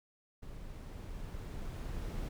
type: noise with level ramp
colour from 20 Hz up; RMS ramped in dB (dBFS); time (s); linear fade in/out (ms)
brown; -47 to -38; 0.42-2.29; 10
effects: none